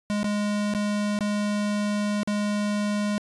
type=tone with dropouts; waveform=square; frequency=207.2 Hz; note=G#3; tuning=4 cents flat; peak=-24 dBFS; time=0.1-3.18 s; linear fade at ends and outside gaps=0 ms; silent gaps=0.231-0.243 / 0.738-0.749 / 1.189-1.208 / 2.232-2.275 s; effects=resampled to 22050 Hz